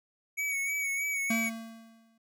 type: tone with vibrato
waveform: square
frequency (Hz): 2246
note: C#7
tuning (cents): +22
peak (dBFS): -30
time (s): 0.37-1.5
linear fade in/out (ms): 20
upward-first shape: sine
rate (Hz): 3.2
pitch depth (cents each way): 36
type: tone with exponential decay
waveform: square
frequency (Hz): 226.3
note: A3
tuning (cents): +49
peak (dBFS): -27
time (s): 1.3-2.18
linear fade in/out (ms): 5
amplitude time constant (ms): 190
effects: none